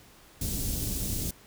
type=band-stop noise; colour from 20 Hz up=pink; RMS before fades=-31 dBFS; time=0.41-1.31 s; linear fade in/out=5 ms; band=250 to 6100 Hz; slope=12 dB/octave; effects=pink hiss -55 dBFS RMS until 1.46 s